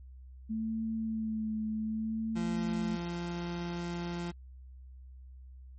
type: tone with vibrato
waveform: sine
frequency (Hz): 220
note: A3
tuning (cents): 0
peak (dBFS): -31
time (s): 0.49-2.97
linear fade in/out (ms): 20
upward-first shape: sine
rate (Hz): 0.66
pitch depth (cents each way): 24
type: tone with pitch glide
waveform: 30% pulse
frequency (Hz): 171.8 to 172.99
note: F3 to F3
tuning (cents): -28 to -16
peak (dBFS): -32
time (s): 2.35-4.32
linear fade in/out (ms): 20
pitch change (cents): +12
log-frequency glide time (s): 2.79-3.23
effects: added 64 Hz sine -47 dBFS peak until 5.78 s + MP3 32 kbps